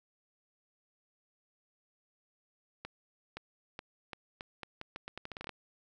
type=accelerating click train; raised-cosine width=0.3 ms; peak=-25 dBFS; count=17; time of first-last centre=2.85-5.493 s; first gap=520 ms; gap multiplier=0.81; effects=none